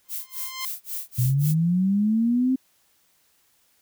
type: tone with exponential growth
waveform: 10% pulse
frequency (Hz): 1046.5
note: C6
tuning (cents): 0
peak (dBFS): -19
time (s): 0.05-0.65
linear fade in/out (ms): 1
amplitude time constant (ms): 130
type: noise with tremolo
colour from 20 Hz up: violet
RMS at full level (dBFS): -30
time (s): 0.08-1.55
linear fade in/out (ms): 50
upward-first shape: sine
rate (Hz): 3.7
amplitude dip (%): 100
type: linear sweep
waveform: sine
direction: up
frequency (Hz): 120.1 to 264.4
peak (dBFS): -18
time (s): 1.18-2.56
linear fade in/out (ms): 10
effects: white hiss -64 dBFS RMS until 3.81 s